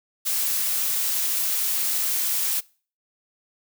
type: noise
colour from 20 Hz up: blue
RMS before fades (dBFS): -24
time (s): 0.25-2.61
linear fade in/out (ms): 20
effects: noise-tail reverb RT60 0.4 s tail -23 dB re dry